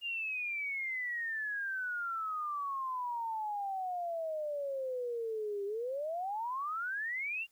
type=exponential two-way sweep; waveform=sine; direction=down then up; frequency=2837 to 395.2 to 2837 Hz; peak=-34 dBFS; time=0.01-7.47 s; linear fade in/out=50 ms; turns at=5.65 s; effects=white hiss -72 dBFS RMS until 7.51 s